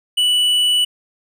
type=tone with tanh clipping; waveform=triangle; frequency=2960 Hz; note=F#7; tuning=in tune; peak=-14 dBFS; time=0.17-0.85 s; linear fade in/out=10 ms; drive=11 dB; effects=none